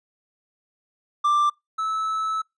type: tone pair in turn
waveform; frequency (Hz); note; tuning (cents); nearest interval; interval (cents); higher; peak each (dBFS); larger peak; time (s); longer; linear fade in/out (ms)
triangle; 1180 / 1304.6; D6 / E6; +8 / -18; major second; 174; second; -15 / -21; first; 1.24-1.5 / 1.78-2.42; second; 10
effects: noise-tail reverb RT60 0.2 s tail -26 dB re dry + resampled to 22050 Hz